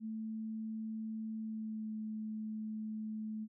sine tone with pitch glide, 220 to 216.7 Hz, A3 to A3, 0 to -26 cents, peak -38 dBFS, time 0-3.48 s, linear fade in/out 50 ms, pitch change -26 cents, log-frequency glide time 1.39-1.93 s, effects none

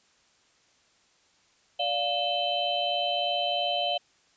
sine tone cluster, 581 / 704 / 2622 / 3076 / 3997 Hz, D5 / F5 / E7 / G7 / B7, -19 / +14 / -10 / -33 / +20 cents, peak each -32 / -29 / -38 / -29 / -38 dBFS, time 1.79-3.98 s, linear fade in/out 10 ms, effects white hiss -64 dBFS RMS until 4.36 s + resampled to 16000 Hz

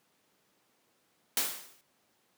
white noise with exponential decay, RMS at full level -26 dBFS, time 1.37-1.81 s, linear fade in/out 1 ms, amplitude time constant 94 ms, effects pink hiss -71 dBFS RMS until 2.37 s + high-pass 200 Hz 12 dB/octave

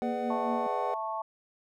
triangle chord, G# half-diminished seventh, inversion none, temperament just, 415.3 / 498.4 / 598 / 747.5 Hz, G#4 / B4 / D5 / F#5, 0 / +16 / +31 / +17 cents, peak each -36 / -34 / -36 / -32 dBFS, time 0.02-0.94 s, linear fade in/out 0 ms
sine tone with tremolo, 235.6 Hz, A#3, 19 cents sharp, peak -30 dBFS, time 0.02-0.67 s, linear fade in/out 5 ms, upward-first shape sine, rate 4.5 Hz, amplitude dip 65%
harmonic tone, 220 Hz, A3, in tune, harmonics 3 / 4 / 5, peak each -37 / -34 / -36 dBFS, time 0.3-1.22 s, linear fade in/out 5 ms
effects none

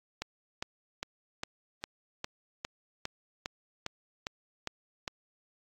click train, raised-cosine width 0.2 ms, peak -17 dBFS, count 13, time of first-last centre 0.22-5.078 s, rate 2.47 Hz, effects AAC 48 kbps

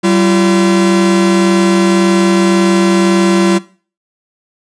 45% pulse tone pair together, 191.72 / 341.6 Hz, G3 / F4, -38 / -38 cents, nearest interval minor seventh, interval 1000 cents, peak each -11 dBFS, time 0.03-3.59 s, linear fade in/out 20 ms, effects noise-tail reverb RT60 0.4 s tail -19 dB re dry + resampled to 22050 Hz

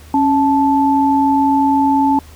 sine tone pair together, 275.3 / 874 Hz, C#4 / A5, -12 / -12 cents, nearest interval octave + minor sixth, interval 2000 cents, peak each -13 dBFS, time 0.14-2.19 s, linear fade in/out 2 ms, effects added 77 Hz sine -38 dBFS peak until 2.35 s + pink hiss -44 dBFS RMS until 2.35 s

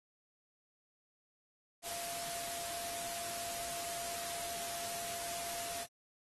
sine tone in noise, 688 Hz, F5, 26 cents flat, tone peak -46 dBFS, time 1.82-5.87 s, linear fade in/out 50 ms, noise white, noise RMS -42 dBFS, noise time 1.82-5.87 s, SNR -7 dB, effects AAC 32 kbps

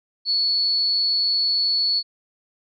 sine tone with amplitude modulation, 4413 Hz, C#8, 9 cents flat, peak -15 dBFS, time 0.25-2.03 s, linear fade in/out 50 ms, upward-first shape sine, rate 203 Hz, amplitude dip 50%, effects MP3 64 kbps

